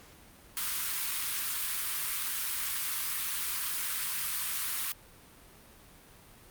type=high-pass noise; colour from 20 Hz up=white; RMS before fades=-33 dBFS; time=0.57-4.92 s; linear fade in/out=0 ms; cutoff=1000 Hz; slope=48 dB/octave; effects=pink hiss -55 dBFS RMS until 6.5 s + Opus 48 kbps